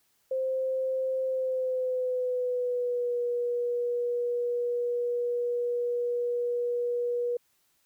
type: tone with pitch glide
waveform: sine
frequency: 523.3 to 482.6 Hz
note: C5 to B4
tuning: 0 to -40 cents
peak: -26 dBFS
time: 0.31-7.37 s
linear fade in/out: 5 ms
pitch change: -140 cents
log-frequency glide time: 1.25-3.2 s
effects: white hiss -70 dBFS RMS until 7.85 s